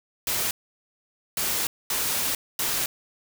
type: noise bursts at uneven times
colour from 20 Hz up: white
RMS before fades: -26 dBFS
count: 4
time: 0.27-0.51 / 1.37-1.67 / 1.9-2.35 / 2.59-2.86 s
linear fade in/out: 2 ms
effects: none